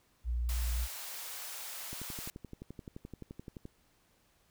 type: tone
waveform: sine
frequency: 59.5 Hz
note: A#1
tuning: 36 cents sharp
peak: -30 dBFS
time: 0.24-0.88 s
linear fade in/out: 50 ms
type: high-pass noise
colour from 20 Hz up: white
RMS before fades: -43 dBFS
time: 0.49-2.3 s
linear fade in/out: 0 ms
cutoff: 530 Hz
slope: 24 dB/octave
type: click train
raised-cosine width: 3 ms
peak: -31 dBFS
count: 21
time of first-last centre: 1.93-3.654 s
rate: 11.6 Hz
effects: pink hiss -70 dBFS RMS until 4.5 s